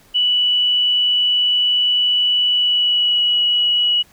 sine tone with pitch glide, 2957 to 2926 Hz, F#7 to F#7, -2 to -20 cents, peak -13 dBFS, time 0.14-4.03 s, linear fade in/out 20 ms, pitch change -18 cents, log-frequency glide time 2.49-3.24 s, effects pink hiss -51 dBFS RMS until 4.12 s

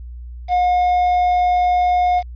triangle tone with quantisation, 719 Hz, F#5, 50 cents flat, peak -11 dBFS, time 0.48-2.23 s, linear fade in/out 50 ms, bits 6, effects added 60 Hz sine -30 dBFS peak until 2.35 s + resampled to 11025 Hz

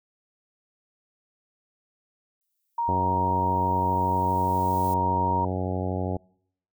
violet noise with exponential growth, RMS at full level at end -40 dBFS, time 2.41-4.94 s, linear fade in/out 0 ms, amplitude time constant 550 ms
sine tone, 937 Hz, A#5, 9 cents sharp, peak -23 dBFS, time 2.78-5.45 s, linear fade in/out 5 ms
harmonic tone, 92.5 Hz, F#2, in tune, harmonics 1 / 2 / 3 / 4 / 5 / 6 / 7 / 8 / 9, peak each -29 / -32 / -34 / -35 / -36 / -37 / -37 / -38 / -39 dBFS, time 2.88-6.17 s, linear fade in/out 5 ms
effects noise-tail reverb RT60 0.7 s tail -26 dB re dry

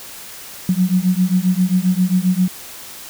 sine beating tone pair, 179.7 / 187.2 Hz, F3 / F#3, +50 / +20 cents, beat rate 7.5 Hz, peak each -16 dBFS, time 0.69-2.48 s, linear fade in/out 2 ms, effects white hiss -35 dBFS RMS until 3.09 s

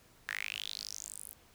sawtooth tone with high-pass filter sweep, 51.91 Hz, G#1, in tune, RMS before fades -42 dBFS, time 0.28-1.33 s, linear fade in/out 0 ms, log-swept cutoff 1700 to 12000 Hz, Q 6.5, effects pink hiss -63 dBFS RMS until 1.54 s

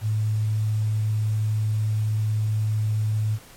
sine tone with quantisation, 107.8 Hz, A2, 35 cents flat, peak -20 dBFS, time 0.01-3.39 s, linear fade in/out 50 ms, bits 8, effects pink hiss -48 dBFS RMS until 3.56 s + MP3 64 kbps

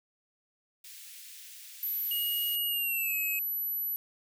white high-pass noise, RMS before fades -48 dBFS, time 0.84-2.56 s, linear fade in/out 5 ms, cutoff 2000 Hz, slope 24 dB/octave
sine tone, 11840 Hz, F#9, in tune, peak -30 dBFS, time 1.83-3.96 s, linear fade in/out 0 ms
square tone with pitch glide, 2892 to 2562 Hz, F#7 to E7, -40 to -50 cents, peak -33 dBFS, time 2.11-3.39 s, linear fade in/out 2 ms, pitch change -210 cents, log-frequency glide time 2.68-3.15 s
effects none

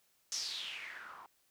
blue noise with low-pass filter sweep, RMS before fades -43 dBFS, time 0.32-1.26 s, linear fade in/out 0 ms, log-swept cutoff 6100 to 950 Hz, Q 5.7, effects white hiss -73 dBFS RMS until 1.5 s

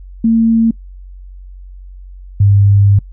sine tone pair in turn, 226.6 / 100.39 Hz, A#3 / G2, -49 / +42 cents, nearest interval octave + major second, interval 1409 cents, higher first, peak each -7 / -5 dBFS, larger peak second, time 0.24-0.71 / 2.4-2.99 s, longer second, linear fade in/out 5 ms, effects noise-tail reverb RT60 0.1 s tail -26 dB re dry + added 46 Hz sine -30 dBFS peak until 3.12 s

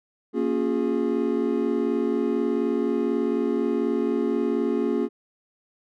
triangle chord, Bb minor seventh, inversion none, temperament equal with one note detuned, 233.1 / 277.2 / 356.8 / 415.3 Hz, Bb3 / Db4 / F4 / Ab4, 0 / 0 / +37 / 0 cents, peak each -25 dBFS, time 0.33-5.09 s, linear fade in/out 50 ms, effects none

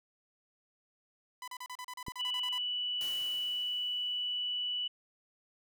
sawtooth tone bursts, 1000 Hz, B5, 21 cents sharp, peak -37 dBFS, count 13, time 1.42-2.581 s, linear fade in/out 2 ms, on 57 ms, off 35 ms
click, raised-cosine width 3 ms, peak -28 dBFS, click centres 2.083 s
sine tone, 2960 Hz, F#7, in tune, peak -32 dBFS, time 2.19-4.88 s, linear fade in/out 10 ms
white noise with exponential decay, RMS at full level -45 dBFS, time 3.01-4.81 s, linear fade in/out 0 ms, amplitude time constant 390 ms
effects none

